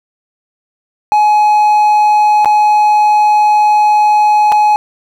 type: tone with dropouts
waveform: triangle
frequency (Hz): 843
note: G#5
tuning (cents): +26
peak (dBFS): -4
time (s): 1.12-4.76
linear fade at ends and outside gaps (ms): 0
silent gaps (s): 2.447-2.457 / 4.519-4.523
effects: none